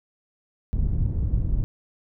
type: low-pass noise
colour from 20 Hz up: pink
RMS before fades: -23 dBFS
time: 0.73-1.64 s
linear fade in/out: 0 ms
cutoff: 120 Hz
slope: 12 dB/octave
effects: none